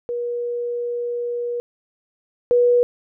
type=tone pair in turn; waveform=sine; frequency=479.9 / 485.8 Hz; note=B4 / B4; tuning=-50 / -29 cents; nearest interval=unison; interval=21 cents; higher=second; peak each=-22 / -12 dBFS; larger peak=second; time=0.09-1.6 / 2.51-2.83 s; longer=first; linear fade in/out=0 ms; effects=none